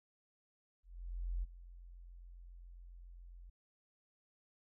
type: tone with ADSR envelope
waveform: sine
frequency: 43.65 Hz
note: F1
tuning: in tune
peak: -34 dBFS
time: 0.83-3.5 s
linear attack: 600 ms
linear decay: 24 ms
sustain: -17 dB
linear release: 8 ms
effects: none